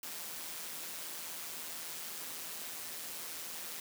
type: noise with amplitude modulation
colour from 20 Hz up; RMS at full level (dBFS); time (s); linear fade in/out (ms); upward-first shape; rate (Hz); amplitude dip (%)
white; -41; 0.03-3.8; 2; sine; 164; 50
effects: high-pass 150 Hz 12 dB/octave